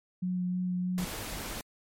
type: tone with vibrato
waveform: sine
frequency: 181.1 Hz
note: F#3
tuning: 37 cents flat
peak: -28 dBFS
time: 0.22-1.05 s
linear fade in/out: 10 ms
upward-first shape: sine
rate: 3.2 Hz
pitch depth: 11 cents each way
type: noise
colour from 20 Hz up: pink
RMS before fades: -38 dBFS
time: 0.98-1.61 s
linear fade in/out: 0 ms
effects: MP3 64 kbps